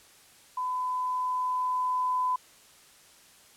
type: tone with level ramp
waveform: sine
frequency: 1007 Hz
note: B5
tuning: 33 cents sharp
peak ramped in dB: -28 to -24 dBFS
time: 0.57-2.36 s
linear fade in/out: 5 ms
effects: white hiss -56 dBFS RMS until 3.56 s + low-pass 11000 Hz 12 dB/octave